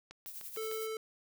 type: click train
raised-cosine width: 0.2 ms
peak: -31 dBFS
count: 5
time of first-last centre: 0.11-0.714 s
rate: 6.62 Hz
type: noise with tremolo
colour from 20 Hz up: violet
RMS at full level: -43 dBFS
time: 0.26-0.87 s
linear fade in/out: 5 ms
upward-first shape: triangle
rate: 11 Hz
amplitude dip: 60%
type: tone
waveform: square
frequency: 440 Hz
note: A4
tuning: in tune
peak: -37 dBFS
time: 0.57-0.97 s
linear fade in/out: 2 ms
effects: none